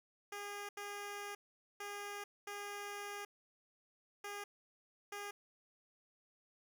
10% pulse tone bursts at uneven times, 407.6 Hz, G#4, 32 cents flat, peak -35 dBFS, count 6, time 0.32-0.69 / 0.77-1.35 / 1.8-2.24 / 2.47-3.25 / 4.24-4.44 / 5.12-5.31 s, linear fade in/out 5 ms, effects none

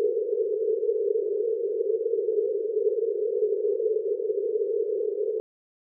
white band-pass noise, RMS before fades -26 dBFS, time 0-5.4 s, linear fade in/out 0 ms, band 400 to 470 Hz, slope 96 dB/octave, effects none

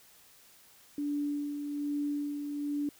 sine tone with tremolo, 290.3 Hz, D4, 20 cents flat, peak -29 dBFS, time 0.98-2.89 s, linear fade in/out 2 ms, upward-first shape sine, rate 1.2 Hz, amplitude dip 45%, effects white hiss -59 dBFS RMS until 2.99 s

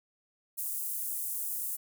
pink high-pass noise, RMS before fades -35 dBFS, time 0.57-1.77 s, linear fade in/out 20 ms, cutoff 9700 Hz, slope 24 dB/octave, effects none

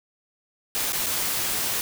white noise with dropouts, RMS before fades -26 dBFS, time 0.75-1.81 s, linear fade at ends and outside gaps 0 ms, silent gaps 0.922-0.931 / 1.061-1.066 s, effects none

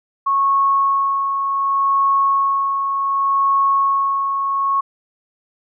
sine tone with tremolo, 1100 Hz, C#6, 14 cents flat, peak -12 dBFS, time 0.26-4.81 s, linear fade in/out 10 ms, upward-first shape sine, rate 0.67 Hz, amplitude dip 45%, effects none

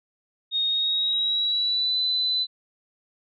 sine tone with pitch glide, 3719 to 4009 Hz, A#7 to B7, -5 to +25 cents, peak -21 dBFS, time 0.51-2.47 s, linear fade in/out 50 ms, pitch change +130 cents, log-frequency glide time 0.67-1.98 s, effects none

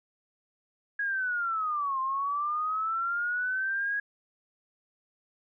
sine linear two-way sweep, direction down then up, 1661.2 to 1046.5 to 1661.2 Hz, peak -27 dBFS, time 0.99-4 s, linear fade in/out 5 ms, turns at 2 s, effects none

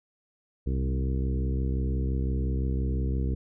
harmonic tone with a mistuned harmonic, 65.8 Hz, C2, 10 cents sharp, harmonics 1 / 2 / 3 / 4 / 5 / 6 / 7, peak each -26 / -32 / -36 / -38 / -40 / -42 / -43 dBFS, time 0.66-3.35 s, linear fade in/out 10 ms, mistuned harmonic 2, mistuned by -26 cents, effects none

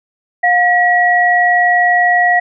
sine tone pair together, 712 / 1920.1 Hz, F5 / B6, +33 / -49 cents, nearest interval octave + perfect fourth, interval 1718 cents, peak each -11 dBFS, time 0.43-2.4 s, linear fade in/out 10 ms, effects none

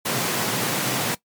pink high-pass noise, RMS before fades -24 dBFS, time 0.05-1.15 s, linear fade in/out 10 ms, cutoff 110 Hz, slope 96 dB/octave, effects noise-tail reverb RT60 0.1 s tail -18 dB re dry + MP3 96 kbps

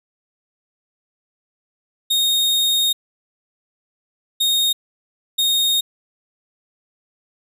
40% pulse tone bursts at uneven times, 3710 Hz, A#7, 9 cents flat, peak -14 dBFS, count 3, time 2.1-2.93 / 4.4-4.73 / 5.38-5.81 s, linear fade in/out 10 ms, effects none

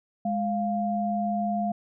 sine tone pair together, 207.7 / 698.5 Hz, G#3 / F5, 0 / 0 cents, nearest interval octave + major sixth, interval 2100 cents, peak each -27 dBFS, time 0.25-1.72 s, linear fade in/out 5 ms, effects none

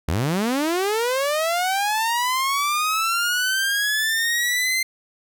sawtooth linear sweep, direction up, 67.6 to 2089 Hz, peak -16 dBFS, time 0.08-4.83 s, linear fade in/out 5 ms, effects none

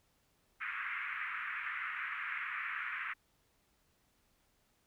white band-pass noise, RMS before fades -40 dBFS, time 0.6-3.14 s, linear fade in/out 20 ms, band 1200 to 2300 Hz, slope 48 dB/octave, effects pink hiss -74 dBFS RMS until 4.86 s

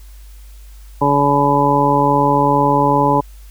harmonic tone, 142.4 Hz, C#3, 47 cents sharp, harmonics 1 / 2 / 3 / 4 / 6 / 7, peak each -20 / -18 / -20 / -20 / -16 / -16 dBFS, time 1.01-3.21 s, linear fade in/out 10 ms, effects added 50 Hz sine -35 dBFS peak until 3.5 s + white hiss -50 dBFS RMS until 3.5 s

